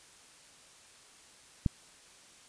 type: click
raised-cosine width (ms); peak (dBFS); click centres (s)
5; -14; 1.662
effects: white hiss -57 dBFS RMS until 2.48 s + resampled to 22050 Hz